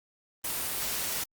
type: noise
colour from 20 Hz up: white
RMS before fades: -32 dBFS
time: 0.44-1.24 s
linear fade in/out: 5 ms
effects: Opus 24 kbps